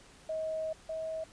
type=tone pair in turn; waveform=sine; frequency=634 / 640.3 Hz; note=D#5 / D#5; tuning=+32 / +49 cents; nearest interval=unison; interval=17 cents; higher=second; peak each=-32 / -34 dBFS; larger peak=first; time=0.29-0.73 / 0.89-1.24 s; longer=first; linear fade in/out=5 ms; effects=pink hiss -57 dBFS RMS until 1.32 s + resampled to 22050 Hz